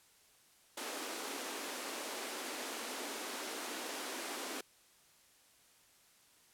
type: high-pass noise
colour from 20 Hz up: pink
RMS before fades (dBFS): -42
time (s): 0.77-4.61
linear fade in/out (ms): 5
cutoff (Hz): 250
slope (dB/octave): 48
effects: white hiss -66 dBFS RMS until 6.53 s + low-pass 12000 Hz 12 dB/octave